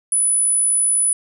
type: tone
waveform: sine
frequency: 9956 Hz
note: D#9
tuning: in tune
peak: -14 dBFS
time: 0.12-1.13 s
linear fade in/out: 2 ms
effects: none